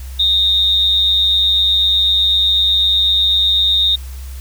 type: tone with amplitude modulation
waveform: sine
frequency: 3700 Hz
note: A#7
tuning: 14 cents flat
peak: -8 dBFS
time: 0.19-3.96 s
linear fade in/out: 10 ms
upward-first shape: sine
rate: 192 Hz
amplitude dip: 55%
effects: added 65 Hz sine -26 dBFS peak until 4.4 s + white hiss -41 dBFS RMS until 4.4 s